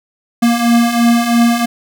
square beating tone pair, 233.1 / 236.1 Hz, A#3 / A#3, 0 / +22 cents, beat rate 3 Hz, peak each -16 / -11 dBFS, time 0.42-1.66 s, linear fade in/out 10 ms, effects none

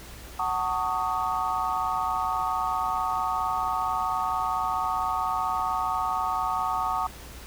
sine chord, D# half-diminished seventh, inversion first, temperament just, 746.7 / 896 / 1120.1 / 1244.5 Hz, F#5 / A5 / C#6 / D#6, +16 / +31 / +18 / 0 cents, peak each -30 dBFS, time 0.39-7.07 s, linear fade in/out 5 ms, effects added 61 Hz sine -45 dBFS peak until 7.46 s + pink hiss -45 dBFS RMS until 7.46 s

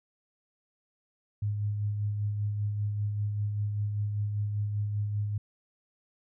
sine tone with tremolo, 103.8 Hz, G#2, in tune, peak -26 dBFS, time 1.42-5.38 s, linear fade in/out 5 ms, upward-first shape sine, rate 5.1 Hz, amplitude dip 35%, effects none

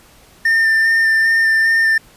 triangle tone with vibrato, 1800 Hz, A6, 39 cents sharp, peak -9 dBFS, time 0.45-1.98 s, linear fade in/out 5 ms, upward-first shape square, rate 2.5 Hz, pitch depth 11 cents each way, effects pink hiss -47 dBFS RMS until 2.16 s + resampled to 32000 Hz

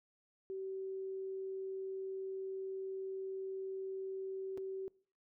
sine tone with dropouts, 383.1 Hz, G4, 40 cents flat, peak -39 dBFS, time 0.5-4.88 s, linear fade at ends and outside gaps 0 ms, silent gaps 4.575-4.58 s, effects noise-tail reverb RT60 0.5 s tail -24 dB re dry

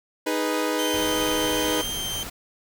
sawtooth chord, G# minor, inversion second, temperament equal, 311.1 / 415.3 / 493.9 Hz, D#4 / G#4 / B4, 0 / 0 / 0 cents, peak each -22 / -26 / -23 dBFS, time 0.26-1.82 s, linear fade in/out 10 ms
sawtooth tone with pitch glide, 3100 to 3149 Hz, G7 to G7, -20 to +7 cents, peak -25 dBFS, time 0.79-2.23 s, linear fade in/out 0 ms, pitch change +27 cents, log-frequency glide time 1.33-1.86 s
pink noise, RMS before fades -35 dBFS, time 0.93-2.3 s, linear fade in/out 10 ms
effects none

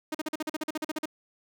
sawtooth tone bursts, 310 Hz, D#4, 6 cents flat, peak -25 dBFS, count 14, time 0.12-1.057 s, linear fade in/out 5 ms, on 27 ms, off 43 ms, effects none

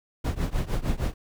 brown noise with tremolo, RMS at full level -22 dBFS, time 0.24-1.14 s, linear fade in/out 10 ms, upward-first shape triangle, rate 6.5 Hz, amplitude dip 95%, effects none

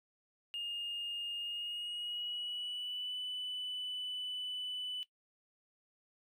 triangle tone with pitch glide, 2835 to 2990 Hz, F7 to F#7, +25 to +17 cents, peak -35 dBFS, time 0.54-5.03 s, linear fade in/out 0 ms, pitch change +92 cents, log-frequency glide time 1.37-3.17 s, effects noise-tail reverb RT60 0.1 s tail -18 dB re dry + tanh soft clip ceiling -34 dBFS

